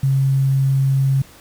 sine tone with quantisation, 135.3 Hz, C#3, 42 cents flat, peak -13 dBFS, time 0.03-1.22 s, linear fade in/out 5 ms, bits 7, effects pink hiss -45 dBFS RMS until 1.4 s

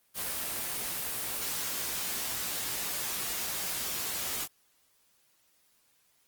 white noise with comb filter, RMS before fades -34 dBFS, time 0.14-4.48 s, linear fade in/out 50 ms, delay 17 ms, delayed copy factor +0.5, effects white hiss -69 dBFS RMS until 6.27 s + Opus 24 kbps

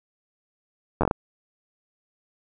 slowing click train, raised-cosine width 1 ms, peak -7 dBFS, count 6, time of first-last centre 1.01-1.111 s, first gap 10 ms, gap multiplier 1.36, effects none

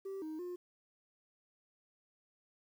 sine tone with pitch steps, 388.4 / 313.1 / 356.5 Hz, G4 / D#4 / F4, -16 / +11 / +36 cents, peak -37 dBFS, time 0.05-0.56 s, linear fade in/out 10 ms, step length 170 ms, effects tanh soft clip ceiling -39 dBFS + 11-bit

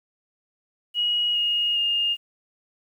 sine tone with pitch steps, 2898 / 2863 / 2829 Hz, F#7 / F7 / F7, -37 / +42 / +22 cents, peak -20 dBFS, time 0.94-2.17 s, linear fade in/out 50 ms, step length 410 ms, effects 9-bit

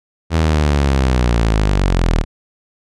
sawtooth linear sweep, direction down, 82.41 to 37.52 Hz, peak -8 dBFS, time 0.3-2.25 s, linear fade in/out 50 ms, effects low-pass 7000 Hz 12 dB/octave

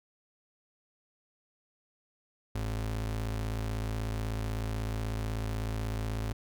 square ring-modulated tone, 79.5 Hz, D#2, 38 cents sharp, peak -29 dBFS, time 2.55-6.33 s, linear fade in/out 5 ms, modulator 28.1 Hz, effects none

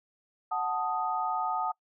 sine chord, D# diminished, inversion first, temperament equal, 740 / 880 / 1244.5 Hz, F#5 / A5 / D#6, 0 / 0 / 0 cents, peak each -32 dBFS, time 0.51-1.72 s, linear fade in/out 10 ms, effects noise-tail reverb RT60 0.1 s tail -24 dB re dry

